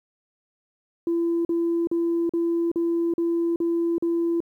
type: tone bursts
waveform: sine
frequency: 337.6 Hz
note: E4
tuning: 41 cents sharp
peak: -19 dBFS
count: 8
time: 1.07-4.404 s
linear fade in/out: 2 ms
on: 380 ms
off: 42 ms
effects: tanh soft clip ceiling -17 dBFS + 10-bit